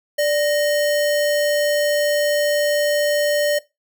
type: tone with sample-and-hold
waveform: sine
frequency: 587.3 Hz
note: D5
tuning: in tune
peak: -15 dBFS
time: 0.18-3.59 s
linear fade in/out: 10 ms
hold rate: 2450 Hz
effects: noise-tail reverb RT60 0.2 s tail -18 dB re dry